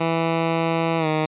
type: tone with pitch glide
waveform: 10% pulse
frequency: 164.81 to 155.56 Hz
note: E3 to D#3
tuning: 0 to 0 cents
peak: -11 dBFS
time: 0-1.26 s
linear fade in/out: 10 ms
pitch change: -100 cents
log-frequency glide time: 0.98-1.07 s
effects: resampled to 8000 Hz